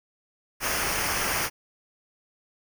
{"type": "noise with comb filter", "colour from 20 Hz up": "pink", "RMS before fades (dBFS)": -27, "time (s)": [0.6, 1.5], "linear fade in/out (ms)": 50, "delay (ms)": 0.26, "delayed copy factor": -0.65, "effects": []}